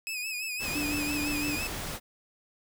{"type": "tone with vibrato", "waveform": "sawtooth", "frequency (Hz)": 2535, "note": "D#7", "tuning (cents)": 32, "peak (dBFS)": -29, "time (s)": [0.07, 1.67], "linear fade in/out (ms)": 0, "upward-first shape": "sine", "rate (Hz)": 5.9, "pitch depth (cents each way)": 67}
{"type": "noise", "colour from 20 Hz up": "pink", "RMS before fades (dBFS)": -36, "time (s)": [0.59, 2], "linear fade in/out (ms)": 50}
{"type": "tone", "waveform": "sine", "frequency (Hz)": 293.7, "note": "D4", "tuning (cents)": 0, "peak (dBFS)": -31, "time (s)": [0.75, 1.56], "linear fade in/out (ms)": 5}
{"effects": []}